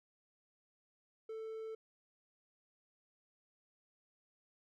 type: tone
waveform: triangle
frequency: 442.7 Hz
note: A4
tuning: 11 cents sharp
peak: -40 dBFS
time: 1.29-1.75 s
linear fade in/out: 5 ms
effects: none